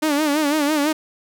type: tone with vibrato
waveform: sawtooth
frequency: 297.8 Hz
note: D4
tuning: 24 cents sharp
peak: -13 dBFS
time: 0.02-0.93 s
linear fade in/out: 10 ms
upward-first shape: sine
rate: 6 Hz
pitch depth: 94 cents each way
effects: none